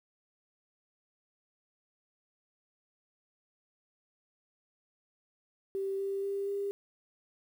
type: tone with pitch steps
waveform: sine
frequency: 389.6 / 393.2 / 396.9 / 400.6 Hz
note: G4 / G4 / G4 / G4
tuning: -11 / +5 / +22 / +38 cents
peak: -31 dBFS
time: 5.75-6.71 s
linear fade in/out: 0 ms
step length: 240 ms
effects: 10-bit